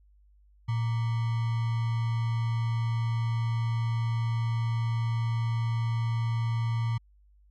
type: tone with sample-and-hold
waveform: sine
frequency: 115 Hz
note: A#2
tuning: 23 cents flat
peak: -25 dBFS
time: 0.68-6.98 s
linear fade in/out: 10 ms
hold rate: 1050 Hz
effects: added 50 Hz sine -57 dBFS peak until 7.5 s + low-pass 4000 Hz 12 dB/octave